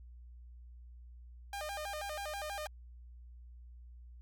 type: tone with vibrato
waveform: sawtooth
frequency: 698.5 Hz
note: F5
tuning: in tune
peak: -35 dBFS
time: 1.53-2.67 s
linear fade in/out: 2 ms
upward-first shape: square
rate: 6.2 Hz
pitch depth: 240 cents each way
effects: added 60 Hz sine -50 dBFS peak until 4.21 s

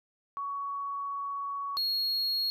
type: tone pair in turn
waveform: sine / triangle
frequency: 1121 / 4301 Hz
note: C#6 / C8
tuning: +19 / +47 cents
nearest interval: octave + major seventh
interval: 2328 cents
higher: second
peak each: -32 / -26 dBFS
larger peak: second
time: 0.37-1.77 / 1.77-2.5 s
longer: first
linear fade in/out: 0 ms
effects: none

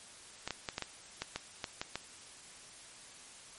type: clicks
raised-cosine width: 0.2 ms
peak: -18 dBFS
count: 10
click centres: 0.476 / 0.507 / 0.688 / 0.781 / 0.823 / 1.22 / 1.36 / 1.642 / 1.815 / 1.956 s
effects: white hiss -53 dBFS RMS until 3.58 s + MP3 48 kbps

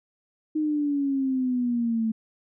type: exponential sweep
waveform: sine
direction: down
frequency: 311 to 220 Hz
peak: -22 dBFS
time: 0.55-2.12 s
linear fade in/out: 10 ms
effects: none

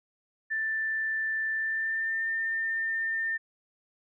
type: tone with pitch glide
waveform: sine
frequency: 1769 to 1804.1 Hz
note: A6 to A6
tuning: +9 to +43 cents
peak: -27 dBFS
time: 0.5-3.38 s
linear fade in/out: 20 ms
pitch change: +34 cents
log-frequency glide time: 1.53-2.24 s
effects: none

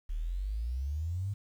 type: exponential sweep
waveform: sine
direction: up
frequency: 36.29 to 103.83 Hz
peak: -31 dBFS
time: 0.09-1.34 s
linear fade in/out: 10 ms
effects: 10-bit

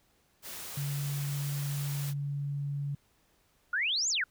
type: noise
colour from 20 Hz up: white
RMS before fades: -42 dBFS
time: 0.42-2.14 s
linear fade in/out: 50 ms
type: tone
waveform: sine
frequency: 142.2 Hz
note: C#3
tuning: 45 cents sharp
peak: -31 dBFS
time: 0.77-2.95 s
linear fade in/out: 5 ms
type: exponential two-way sweep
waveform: sine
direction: up then down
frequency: 1370 to 7459 to 1370 Hz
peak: -27 dBFS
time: 3.73-4.24 s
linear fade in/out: 5 ms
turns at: 4.09 s
effects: pink hiss -69 dBFS RMS until 4.3 s

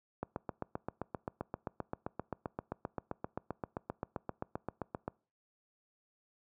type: click train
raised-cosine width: 1 ms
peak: -22 dBFS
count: 38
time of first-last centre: 0.23-5.079 s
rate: 7.63 Hz
effects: noise-tail reverb RT60 0.4 s tail -25 dB re dry + high-pass 80 Hz 12 dB/octave

